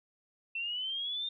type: linear sweep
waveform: sine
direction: up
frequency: 2677 to 3644 Hz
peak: -33 dBFS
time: 0.55-1.29 s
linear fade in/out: 5 ms
effects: none